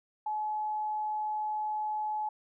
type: tone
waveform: sine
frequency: 853 Hz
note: G#5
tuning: 46 cents sharp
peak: -30 dBFS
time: 0.26-2.29 s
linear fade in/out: 5 ms
effects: none